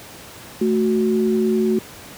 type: tone pair together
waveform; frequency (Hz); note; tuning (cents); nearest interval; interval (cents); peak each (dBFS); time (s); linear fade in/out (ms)
sine; 220 / 370; A3 / F#4; 0 / 0; major sixth; 900; -18; 0.61-1.79; 5
effects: pink hiss -39 dBFS RMS until 2.17 s + high-pass 80 Hz 12 dB/octave